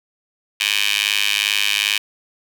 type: tone with high-pass filter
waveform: 15% pulse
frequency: 102.5 Hz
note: G#2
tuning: 22 cents flat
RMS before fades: -19 dBFS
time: 0.6-1.98 s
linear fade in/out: 5 ms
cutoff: 2700 Hz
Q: 3.6
effects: none